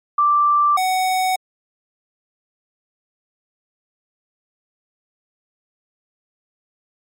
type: tone pair in turn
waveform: sine / square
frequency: 1174.7 / 746.2 Hz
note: D6 / F#5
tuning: 0 / +14 cents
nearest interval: minor sixth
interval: 786 cents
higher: first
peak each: -12 / -17 dBFS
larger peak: first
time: 0.18-0.77 / 0.77-1.36 s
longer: neither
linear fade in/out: 5 ms
effects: MP3 64 kbps